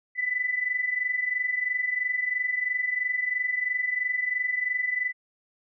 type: tone pair together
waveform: sine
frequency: 1977 / 2000 Hz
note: B6 / B6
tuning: +1 / +21 cents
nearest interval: unison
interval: 20 cents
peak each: -30 / -26 dBFS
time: 0.15-5.13 s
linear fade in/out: 50 ms
effects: none